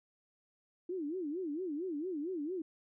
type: tone with vibrato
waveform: sine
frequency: 329.6 Hz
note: E4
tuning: in tune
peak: -35 dBFS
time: 0.89-2.62 s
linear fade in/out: 5 ms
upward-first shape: sine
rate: 4.4 Hz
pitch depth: 250 cents each way
effects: none